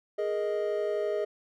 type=chord; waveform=triangle; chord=Ab suspended second; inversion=none; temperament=just; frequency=415.3 / 467.2 / 623 Hz; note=Ab4 / Bb4 / Eb5; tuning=0 / +4 / +2 cents; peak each=-28 / -34 / -29 dBFS; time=0.18-1.25 s; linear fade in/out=10 ms; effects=none